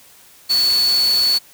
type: tone in noise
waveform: sine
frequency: 4435 Hz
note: C#8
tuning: in tune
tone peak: -13 dBFS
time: 0.49-1.39 s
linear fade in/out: 20 ms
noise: white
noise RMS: -27 dBFS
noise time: 0.49-1.39 s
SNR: +11 dB
effects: white hiss -47 dBFS RMS until 1.53 s